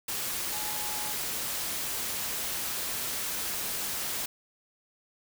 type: tone in noise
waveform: sine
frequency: 846 Hz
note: G#5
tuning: 32 cents sharp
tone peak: -41 dBFS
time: 0.52-1.13 s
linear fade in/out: 5 ms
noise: white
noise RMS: -33 dBFS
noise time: 0.08-4.26 s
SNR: -11 dB
effects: none